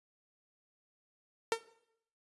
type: tone with exponential decay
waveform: sawtooth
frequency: 454.7 Hz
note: A#4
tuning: 43 cents flat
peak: -21 dBFS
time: 1.52-1.63 s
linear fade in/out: 1 ms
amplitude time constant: 22 ms
effects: noise-tail reverb RT60 0.7 s tail -18 dB re dry + resampled to 24000 Hz